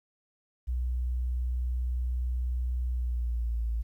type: tone with pitch glide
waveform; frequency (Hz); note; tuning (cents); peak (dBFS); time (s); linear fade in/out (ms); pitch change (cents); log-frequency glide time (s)
sine; 61.74 to 56.62; B1 to A#1; 0 to -50; -27; 0.67-3.83; 20; -150; 2.9-3.67
effects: 11-bit